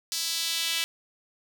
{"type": "tone with high-pass filter sweep", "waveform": "sawtooth", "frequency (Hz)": 330, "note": "E4", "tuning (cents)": 2, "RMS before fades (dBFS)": -29, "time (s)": [0.12, 0.84], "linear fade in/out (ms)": 0, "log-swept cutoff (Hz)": [4800, 2900], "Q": 1.9, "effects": []}